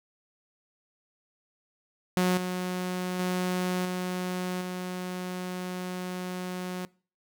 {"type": "tone with level steps", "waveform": "sawtooth", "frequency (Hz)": 182, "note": "F#3", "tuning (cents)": -28, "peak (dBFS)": [-18, -25, -22, -25, -28], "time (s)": [2.17, 6.85], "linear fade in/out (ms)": 0, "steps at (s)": [2.37, 3.19, 3.85, 4.61], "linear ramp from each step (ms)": 5, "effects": ["noise-tail reverb RT60 0.4 s tail -23 dB re dry"]}